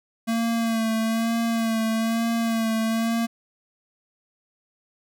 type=tone with vibrato; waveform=square; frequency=226.6 Hz; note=A#3; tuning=49 cents flat; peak=-22 dBFS; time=0.27-3.27 s; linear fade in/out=20 ms; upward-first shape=sine; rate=1.1 Hz; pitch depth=30 cents each way; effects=none